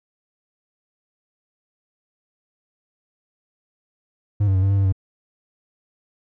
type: tone with pitch steps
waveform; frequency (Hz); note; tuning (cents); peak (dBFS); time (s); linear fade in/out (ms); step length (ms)
triangle; 102.6 / 96.3 / 93.8 / 97.6 / 99.1 / 97.8 / 94.9; G#2 / G2 / F#2 / G2 / G2 / G2 / F#2; -21 / -30 / +24 / -7 / +19 / -4 / +44; -13; 4.4-4.925; 10; 75
effects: none